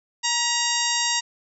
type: harmonic tone with a mistuned harmonic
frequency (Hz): 940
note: A#5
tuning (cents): +14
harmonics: 1 / 2 / 3 / 4 / 5 / 6 / 7 / 8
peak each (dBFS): -29 / -29 / -29 / -29 / -29 / -29 / -29 / -29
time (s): 0.23-1.21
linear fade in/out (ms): 20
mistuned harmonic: 2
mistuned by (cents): +36
effects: none